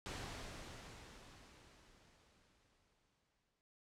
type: noise with exponential decay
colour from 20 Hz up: pink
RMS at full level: -45 dBFS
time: 0.06-3.61 s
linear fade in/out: 0 ms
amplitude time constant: 770 ms
effects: noise-tail reverb RT60 0.2 s tail -24 dB re dry + low-pass 7000 Hz 12 dB/octave